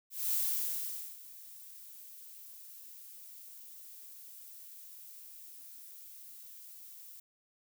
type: noise with ADSR envelope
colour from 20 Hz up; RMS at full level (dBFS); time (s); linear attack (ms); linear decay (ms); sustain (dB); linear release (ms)
violet; -31; 0.1-7.2; 220; 840; -20; 5
effects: none